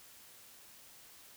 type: silence
effects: white hiss -57 dBFS RMS until 1.36 s